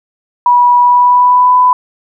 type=tone with pitch glide; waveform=sine; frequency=975 to 998.9 Hz; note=B5 to B5; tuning=-23 to +19 cents; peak=-4 dBFS; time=0.46-1.73 s; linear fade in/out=2 ms; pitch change=+42 cents; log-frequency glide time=0.8-1.57 s; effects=none